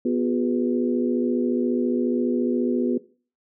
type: harmonic tone with a mistuned harmonic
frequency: 82.2 Hz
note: E2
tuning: 4 cents flat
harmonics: 3 / 4 / 5 / 6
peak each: -22 / -25 / -29 / -31 dBFS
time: 0.05-2.98 s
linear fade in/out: 5 ms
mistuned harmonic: 4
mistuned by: +140 cents
effects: noise-tail reverb RT60 0.4 s tail -19 dB re dry